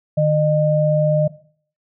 sine tone pair together, 152.5 / 610 Hz, D#3 / D#5, -34 / -34 cents, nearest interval 2 octaves, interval 2400 cents, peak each -16 dBFS, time 0.17-1.28 s, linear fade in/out 10 ms, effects noise-tail reverb RT60 0.5 s tail -17 dB re dry

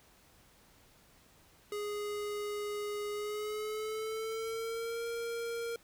square tone with pitch glide, 414.5 to 465.3 Hz, G#4 to A#4, -3 to -3 cents, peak -36 dBFS, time 1.72-5.76 s, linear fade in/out 2 ms, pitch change +200 cents, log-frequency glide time 3.12-5.05 s, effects pink hiss -63 dBFS RMS until 5.83 s

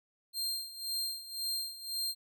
sawtooth tone with tremolo, 4186 Hz, C8, in tune, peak -29 dBFS, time 0.33-2.15 s, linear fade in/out 50 ms, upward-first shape sine, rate 1.9 Hz, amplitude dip 80%, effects none

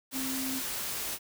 sine tone in noise, 263.7 Hz, C4, 14 cents sharp, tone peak -34 dBFS, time 0.12-0.62 s, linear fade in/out 50 ms, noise white, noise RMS -35 dBFS, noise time 0.11-1.19 s, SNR -2 dB, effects none

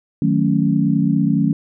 sine chord, D# half-diminished seventh, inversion none, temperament equal, 155.56 / 185 / 220 / 277.2 Hz, D#3 / F#3 / A3 / C#4, 0 / 0 / 0 / 0 cents, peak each -19 dBFS, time 0.22-1.53 s, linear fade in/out 2 ms, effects none

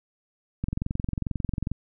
click train, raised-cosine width 5 ms, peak -15 dBFS, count 25, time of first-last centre 0.64-1.716 s, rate 22.3 Hz, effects none

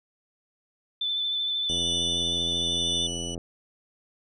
sine tone with vibrato, 3520 Hz, A7, in tune, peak -25 dBFS, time 1.01-3.07 s, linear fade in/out 5 ms, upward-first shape sine, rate 13 Hz, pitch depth 20 cents each way
25% pulse tone with tremolo, 2959 Hz, F#7, 1 cent flat, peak -26 dBFS, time 1.69-3.35 s, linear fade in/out 5 ms, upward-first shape triangle, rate 0.98 Hz, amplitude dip 55%
click train, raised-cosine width 2 ms, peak -23 dBFS, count 144, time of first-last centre 1.7-3.378 s, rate 85.2 Hz
effects resampled to 22050 Hz

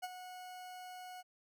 40% pulse tone with ADSR envelope, 732 Hz, F#5, 19 cents flat, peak -36 dBFS, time 0.02-1.23 s, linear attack 21 ms, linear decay 33 ms, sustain -10 dB, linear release 31 ms, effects none

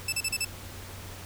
15% pulse tone bursts, 2637 Hz, E7, in tune, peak -19 dBFS, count 5, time 0.08-0.449 s, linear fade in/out 5 ms, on 45 ms, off 36 ms, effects added 94 Hz sine -45 dBFS peak until 1.25 s + pink hiss -44 dBFS RMS until 1.25 s

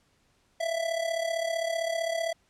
square tone with amplitude modulation, 663 Hz, E5, 10 cents sharp, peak -25 dBFS, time 0.6-2.33 s, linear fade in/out 10 ms, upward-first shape sine, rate 35.5 Hz, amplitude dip 70%, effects pink hiss -68 dBFS RMS until 2.49 s + low-pass 9000 Hz 12 dB/octave

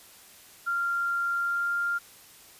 sine tone with pitch glide, 1388 to 1396.8 Hz, F6 to F6, -11 to 0 cents, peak -25 dBFS, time 0.66-1.99 s, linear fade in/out 20 ms, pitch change +11 cents, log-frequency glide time 1.35-1.75 s, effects white hiss -52 dBFS RMS until 2.59 s + resampled to 32000 Hz

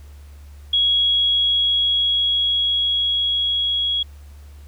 sine tone with level ramp, 3322 Hz, G#7, in tune, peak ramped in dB -14 to -18 dBFS, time 0.73-4.03 s, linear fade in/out 5 ms, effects added 72 Hz sine -38 dBFS peak until 4.67 s + pink hiss -54 dBFS RMS until 4.67 s

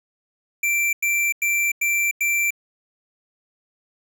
square tone bursts, 2349 Hz, D7, in tune, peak -19 dBFS, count 5, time 0.63-2.506 s, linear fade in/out 5 ms, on 300 ms, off 94 ms, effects none

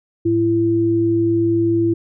sine tone pair together, 108.59 / 335.9 Hz, A2 / E4, -22 / +33 cents, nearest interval octave + minor sixth, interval 1955 cents, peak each -22 / -14 dBFS, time 0.25-1.94 s, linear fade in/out 10 ms, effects none

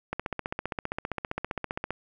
click train, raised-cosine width 0.5 ms, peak -15 dBFS, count 28, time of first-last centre 0.13-1.906 s, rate 15.2 Hz, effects none

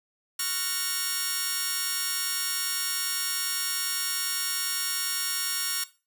5% pulse chord, Gb major seventh, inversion second, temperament just, 1110 / 1387.5 / 1480 / 1850 Hz, Db6 / F6 / Gb6 / Bb6, +2 / -12 / 0 / -14 cents, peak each -23 dBFS, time 0.39-5.84 s, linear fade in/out 5 ms, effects noise-tail reverb RT60 0.3 s tail -17 dB re dry

